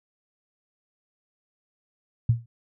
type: tone with exponential decay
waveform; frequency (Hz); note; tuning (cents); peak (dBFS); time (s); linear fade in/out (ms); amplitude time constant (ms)
sine; 116.54; A#2; 0; -13; 2.29-2.46; 5; 36
effects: none